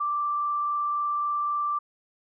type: tone with frequency modulation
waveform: sine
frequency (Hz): 1174.7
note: D6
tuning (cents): 0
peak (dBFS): -24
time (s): 0-1.79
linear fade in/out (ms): 10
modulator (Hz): 23.7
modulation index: 0.32
effects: none